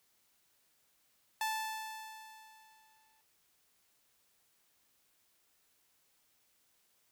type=tone with exponential decay; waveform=sawtooth; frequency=877 Hz; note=A5; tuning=6 cents flat; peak=-28 dBFS; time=1.41-3.21 s; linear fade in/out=2 ms; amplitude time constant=390 ms; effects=white hiss -73 dBFS RMS until 7.11 s